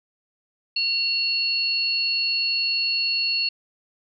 sine tone pair together, 2752 / 4369 Hz, F7 / C#8, -26 / -26 cents, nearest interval minor sixth, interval 800 cents, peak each -25 / -22 dBFS, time 0.76-3.49 s, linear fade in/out 5 ms, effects none

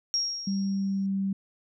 sine tone with exponential decay, 5588 Hz, F8, in tune, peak -22 dBFS, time 0.14-1.06 s, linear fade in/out 0 ms, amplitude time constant 200 ms
sine tone with pitch glide, 196 to 194.76 Hz, G3 to G3, 0 to -11 cents, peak -25 dBFS, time 0.47-1.33 s, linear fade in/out 5 ms, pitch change -11 cents, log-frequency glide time 0.77-1.14 s
effects none

